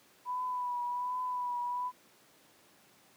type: tone with vibrato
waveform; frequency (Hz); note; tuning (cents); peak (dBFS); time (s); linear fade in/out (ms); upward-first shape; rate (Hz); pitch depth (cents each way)
sine; 987.8; B5; 0; -32; 0.25-1.92; 50; triangle; 1.3; 36
effects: pink hiss -62 dBFS RMS until 3.16 s + high-pass 200 Hz 12 dB/octave